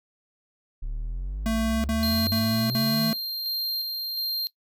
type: exponential sweep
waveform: triangle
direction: up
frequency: 34.02 to 165.3 Hz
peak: -26 dBFS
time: 0.82-3.12 s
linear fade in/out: 10 ms
type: tone bursts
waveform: square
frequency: 223 Hz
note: A3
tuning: 23 cents sharp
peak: -24 dBFS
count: 4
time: 1.46-3.13 s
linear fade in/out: 0 ms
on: 380 ms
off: 50 ms
type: tone with tremolo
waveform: square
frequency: 4186 Hz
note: C8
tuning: in tune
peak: -26 dBFS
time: 2.03-4.47 s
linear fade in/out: 0 ms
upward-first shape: square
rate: 1.4 Hz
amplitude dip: 30%
effects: noise-tail reverb RT60 0.1 s tail -19 dB re dry